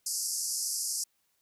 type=band-pass noise; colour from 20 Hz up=pink; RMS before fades=-33 dBFS; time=0.06-1.04 s; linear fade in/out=5 ms; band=4800 to 12000 Hz; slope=96 dB/octave; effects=white hiss -74 dBFS RMS until 1.41 s